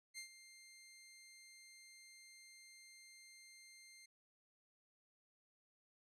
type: tone with ADSR envelope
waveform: 15% pulse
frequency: 2100 Hz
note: C7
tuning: 6 cents sharp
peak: -40 dBFS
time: 0.14-4.06 s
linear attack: 40 ms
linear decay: 99 ms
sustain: -13 dB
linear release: 8 ms
effects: resampled to 32000 Hz

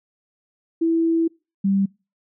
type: tone pair in turn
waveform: sine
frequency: 329.6 / 195.98 Hz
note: E4 / G3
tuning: 0 / 0 cents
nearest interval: major sixth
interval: 900 cents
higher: first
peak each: -16 / -16 dBFS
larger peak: neither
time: 0.81-1.28 / 1.64-1.86 s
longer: first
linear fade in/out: 10 ms
effects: noise-tail reverb RT60 0.3 s tail -26 dB re dry

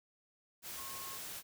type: tone in noise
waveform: sine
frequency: 1082 Hz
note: C#6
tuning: 42 cents flat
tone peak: -49 dBFS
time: 0.75-1.19 s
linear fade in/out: 50 ms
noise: white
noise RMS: -45 dBFS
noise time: 0.62-1.43 s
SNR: -7 dB
effects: none

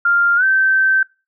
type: tone with pitch glide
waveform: sine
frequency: 1396.9 to 1550 Hz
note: F6 to G6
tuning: 0 to -20 cents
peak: -11 dBFS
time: 0.05-1.03 s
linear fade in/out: 5 ms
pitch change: +180 cents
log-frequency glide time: 0.36-0.44 s
effects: noise-tail reverb RT60 0.3 s tail -24 dB re dry

